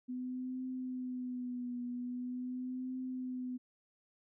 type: tone with vibrato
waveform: sine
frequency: 250.6 Hz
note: B3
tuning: 25 cents sharp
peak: -37 dBFS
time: 0.08-3.58 s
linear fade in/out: 20 ms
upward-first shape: triangle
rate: 0.43 Hz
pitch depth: 48 cents each way
effects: none